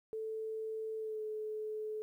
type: tone with pitch glide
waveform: sine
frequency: 440 to 430.4 Hz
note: A4 to A4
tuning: 0 to -38 cents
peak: -37 dBFS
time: 0.13-2.02 s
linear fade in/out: 0 ms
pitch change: -38 cents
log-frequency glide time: 0.98-1.22 s
effects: 12-bit